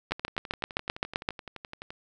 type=two click trains; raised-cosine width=0.3 ms; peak=-10 / -23 dBFS; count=10 / 22; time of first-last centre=0.12-1.289 / 0.11-1.905 s; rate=7.7 / 11.7 Hz; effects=none